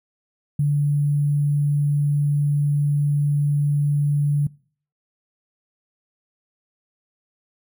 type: tone with sample-and-hold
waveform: sine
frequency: 145.3 Hz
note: D3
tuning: 18 cents flat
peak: -16 dBFS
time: 0.59-4.47 s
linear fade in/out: 5 ms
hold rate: 11025 Hz
effects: noise-tail reverb RT60 0.5 s tail -24 dB re dry